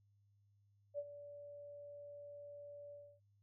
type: tone with ADSR envelope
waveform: sine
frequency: 578 Hz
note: D5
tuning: 28 cents flat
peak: -37 dBFS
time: 0.94-3.2 s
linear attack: 45 ms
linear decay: 48 ms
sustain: -13 dB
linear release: 280 ms
effects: noise-tail reverb RT60 0.2 s tail -25 dB re dry + added 101 Hz sine -70 dBFS peak until 3.42 s